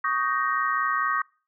sine chord, Eb dominant seventh, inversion third, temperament just, 1120.1 / 1244.5 / 1555.6 / 1866.8 Hz, Db6 / Eb6 / G6 / Bb6, +18 / 0 / -14 / +2 cents, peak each -26 / -27 / -31 / -29 dBFS, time 0.04-1.22 s, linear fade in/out 5 ms, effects noise-tail reverb RT60 0.4 s tail -26 dB re dry

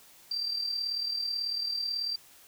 sine tone with amplitude modulation, 4699 Hz, D8, in tune, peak -27 dBFS, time 0.31-2.16 s, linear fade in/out 5 ms, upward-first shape sine, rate 38.2 Hz, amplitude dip 55%, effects white hiss -56 dBFS RMS until 2.47 s

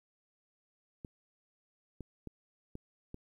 clicks, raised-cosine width 3 ms, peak -30 dBFS, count 5, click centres 1.048 / 2.007 / 2.273 / 2.754 / 3.144 s, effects 11-bit

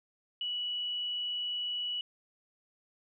sine tone, 2942 Hz, F#7, 11 cents flat, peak -32 dBFS, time 0.41-2.01 s, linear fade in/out 2 ms, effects none

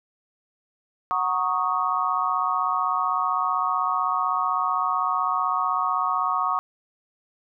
sine chord, D# minor seventh, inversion first, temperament equal, 740 / 932.3 / 1108.7 / 1244.5 Hz, F#5 / A#5 / C#6 / D#6, 0 / 0 / 0 / 0 cents, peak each -29 / -30 / -24 / -26 dBFS, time 1.11-6.59 s, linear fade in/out 0 ms, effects none

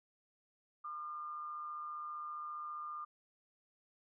sine tone with amplitude modulation, 1206 Hz, D6, 46 cents sharp, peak -39 dBFS, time 0.84-3.05 s, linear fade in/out 10 ms, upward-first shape sine, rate 155 Hz, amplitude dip 45%, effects none

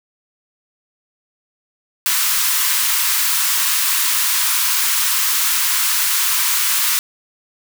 white high-pass noise, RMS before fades -17 dBFS, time 2.06-6.99 s, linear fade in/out 0 ms, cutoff 920 Hz, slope 96 dB/octave, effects none

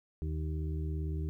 harmonic tone, 77.78 Hz, D#2, in tune, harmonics 1 / 2 / 4 / 5, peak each -33 / -39 / -45 / -47 dBFS, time 0.22-1.29 s, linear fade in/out 0 ms, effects 12-bit

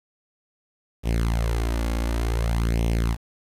sawtooth tone with flanger, 57 Hz, A#1, 38 cents flat, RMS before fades -23 dBFS, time 1.03-3.17 s, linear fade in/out 50 ms, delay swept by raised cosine 0.33 to 3.63 ms, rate 0.55 Hz, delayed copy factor +0.75, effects resampled to 32000 Hz + 8-bit

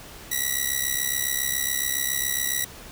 5% pulse ring-modulated tone, 1941 Hz, B6, 31 cents flat, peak -10 dBFS, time 0.31-2.65 s, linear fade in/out 10 ms, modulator 33.6 Hz, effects pink hiss -43 dBFS RMS until 2.91 s

